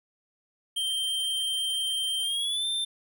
square tone with pitch glide, 3147 to 3573 Hz, G7 to A7, +6 to +26 cents, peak -27 dBFS, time 0.76-2.85 s, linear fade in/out 10 ms, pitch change +220 cents, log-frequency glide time 2.22-2.66 s, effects none

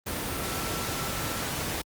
sine tone in noise, 1338 Hz, E6, 25 cents sharp, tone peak -40 dBFS, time 0.3-1.44 s, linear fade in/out 10 ms, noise pink, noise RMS -31 dBFS, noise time 0.06-1.82 s, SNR -12 dB, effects high-pass 60 Hz 12 dB/octave + Opus 32 kbps

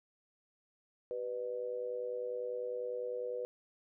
sine tone with amplitude modulation, 493.9 Hz, B4, in tune, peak -32 dBFS, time 1.11-3.45 s, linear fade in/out 0 ms, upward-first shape sine, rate 110 Hz, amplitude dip 80%, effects none

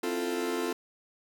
40% pulse chord, F major seventh, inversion second, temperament equal, 261.6 / 329.6 / 349.2 / 440 Hz, C4 / E4 / F4 / A4, 0 / 0 / 0 / 0 cents, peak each -35 / -38 / -32 / -33 dBFS, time 0.03-0.73 s, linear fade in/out 5 ms, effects none

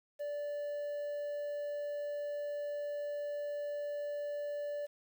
triangle tone with quantisation, 583 Hz, D5, 13 cents flat, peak -34 dBFS, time 0.19-4.87 s, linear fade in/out 20 ms, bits 10, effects none

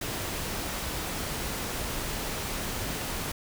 pink noise, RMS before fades -33 dBFS, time 0.01-3.32 s, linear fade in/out 5 ms, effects none

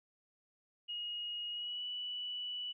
sine tone with pitch glide, 2880 to 2958 Hz, F#7 to F#7, -47 to -1 cents, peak -38 dBFS, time 0.88-2.73 s, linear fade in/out 20 ms, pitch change +46 cents, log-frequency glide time 1.51-1.84 s, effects none

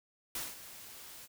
white noise with ADSR envelope, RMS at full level -37 dBFS, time 0.35-1.28 s, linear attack 3 ms, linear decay 190 ms, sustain -13 dB, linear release 41 ms, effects none

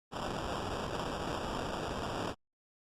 white noise with sample-and-hold, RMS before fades -37 dBFS, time 0.11-2.35 s, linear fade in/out 50 ms, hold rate 2100 Hz, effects low-pass 7000 Hz 12 dB/octave + Opus 48 kbps

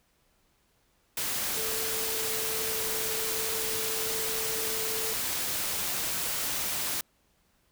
sine tone in noise, 443.2 Hz, A4, 13 cents sharp, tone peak -37 dBFS, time 1.57-5.13 s, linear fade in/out 2 ms, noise white, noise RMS -31 dBFS, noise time 1.17-7.01 s, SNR -9 dB, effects pink hiss -69 dBFS RMS until 7.71 s

